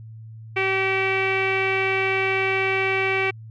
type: tone with low-pass filter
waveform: sawtooth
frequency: 384 Hz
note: G4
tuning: 36 cents flat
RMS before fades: -22 dBFS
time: 0.56-3.31 s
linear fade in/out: 10 ms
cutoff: 2400 Hz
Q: 7.9
effects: added 111 Hz sine -37 dBFS peak until 3.5 s